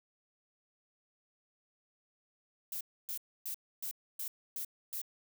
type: noise bursts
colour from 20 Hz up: violet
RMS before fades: -39 dBFS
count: 7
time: 2.72-5.016 s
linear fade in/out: 2 ms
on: 88 ms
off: 280 ms
effects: none